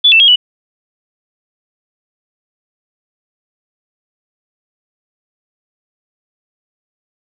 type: tone with pitch steps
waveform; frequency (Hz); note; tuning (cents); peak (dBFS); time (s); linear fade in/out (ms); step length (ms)
sine; 3453 / 2663 / 3262 / 2955; A7 / E7 / G#7 / F#7; -33 / +17 / -32 / -3; -4; 0.04-0.36; 10; 80
effects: none

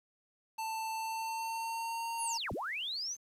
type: tone with pitch glide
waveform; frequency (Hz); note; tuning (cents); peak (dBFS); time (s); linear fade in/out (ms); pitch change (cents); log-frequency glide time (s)
square; 888 to 921.4; A5 to A#5; +16 to -20; -36; 0.58-2.38; 10; +64; 0.93-2.1
type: linear two-way sweep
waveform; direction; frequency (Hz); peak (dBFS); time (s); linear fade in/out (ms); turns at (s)
sine; down then up; 11700 to 35.08 to 6410; -35; 2.17-3.17; 50; 2.52
effects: resampled to 32000 Hz + 10-bit

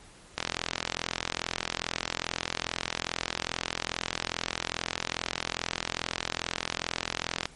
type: click train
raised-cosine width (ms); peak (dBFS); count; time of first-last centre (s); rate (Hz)
0.2; -10; 301; 0.38-7.455; 42.4
effects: pink hiss -53 dBFS RMS until 7.55 s + MP3 48 kbps

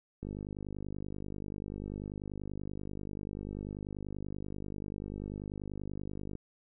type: click train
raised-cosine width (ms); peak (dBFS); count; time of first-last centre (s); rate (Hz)
3; -27; 309; 0.23-6.353; 50.3
effects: none

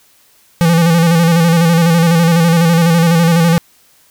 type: tone with vibrato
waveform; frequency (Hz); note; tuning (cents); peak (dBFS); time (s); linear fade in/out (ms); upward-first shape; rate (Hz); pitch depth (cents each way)
square; 167.6; E3; +29; -8; 0.61-3.58; 0; square; 12; 43
effects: white hiss -50 dBFS RMS until 4.1 s

